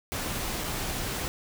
pink noise with dropouts, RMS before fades -32 dBFS, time 0.12-1.28 s, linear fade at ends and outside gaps 0 ms, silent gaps 0.638-0.642 s, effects none

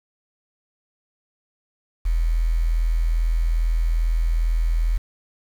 sine tone with quantisation, 41.2 Hz, E1, in tune, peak -17 dBFS, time 2.05-4.98 s, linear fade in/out 10 ms, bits 7, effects none

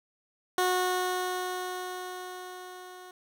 15% pulse tone with level ramp, 365.4 Hz, F#4, 22 cents flat, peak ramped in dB -17 to -39 dBFS, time 0.58-3.11 s, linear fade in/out 2 ms, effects none

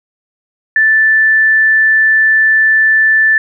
sine tone, 1760 Hz, A6, in tune, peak -6 dBFS, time 0.76-3.38 s, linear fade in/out 2 ms, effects none

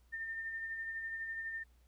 sine tone with tremolo, 1808 Hz, A6, 47 cents sharp, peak -37 dBFS, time 0.12-1.64 s, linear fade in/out 20 ms, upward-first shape sine, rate 12 Hz, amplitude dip 35%, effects added 60 Hz sine -63 dBFS peak until 1.87 s + pink hiss -75 dBFS RMS until 1.87 s

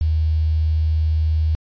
sine tone with quantisation, 78.6 Hz, D#2, 18 cents sharp, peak -15 dBFS, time 0.01-1.55 s, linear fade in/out 0 ms, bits 7, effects resampled to 11025 Hz

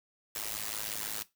white noise with amplitude modulation, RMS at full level -33 dBFS, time 0.35-1.23 s, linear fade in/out 5 ms, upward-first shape sine, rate 106 Hz, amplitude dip 100%, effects noise-tail reverb RT60 0.2 s tail -17 dB re dry

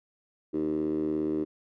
10% pulse tone with band-pass filter, 77.3 Hz, D#2, 11 cents flat, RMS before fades -29 dBFS, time 0.53-1.45 s, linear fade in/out 20 ms, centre 340 Hz, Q 6.7, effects none

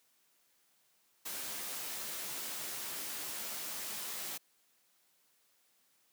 white noise with comb filter, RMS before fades -41 dBFS, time 1.25-4.38 s, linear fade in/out 10 ms, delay 14 ms, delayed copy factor +0.5, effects white hiss -72 dBFS RMS until 6.12 s + high-pass 150 Hz 12 dB/octave

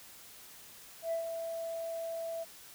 sine tone with ADSR envelope, 662 Hz, E5, 7 cents sharp, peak -28 dBFS, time 1.02-2.45 s, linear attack 98 ms, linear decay 110 ms, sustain -7 dB, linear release 27 ms, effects tanh soft clip ceiling -28 dBFS + white hiss -53 dBFS RMS until 2.74 s

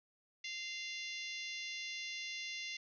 harmonic tone, 694 Hz, F5, 11 cents flat, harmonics 3 / 4 / 5 / 6 / 7 / 8 / 9, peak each -45 / -47 / -49 / -51 / -52 / -53 / -54 dBFS, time 0.44-2.77 s, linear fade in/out 5 ms, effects none

